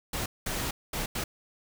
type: noise bursts at uneven times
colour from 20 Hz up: pink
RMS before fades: -32 dBFS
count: 4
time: 0.13-0.26 / 0.46-0.71 / 0.93-1.06 / 1.15-1.24 s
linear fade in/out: 5 ms
effects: none